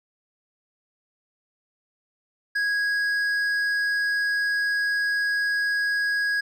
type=tone with hard clipping; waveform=sine; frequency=1654 Hz; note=G#6; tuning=8 cents flat; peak=-23 dBFS; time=2.55-6.41 s; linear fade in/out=10 ms; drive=6 dB; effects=none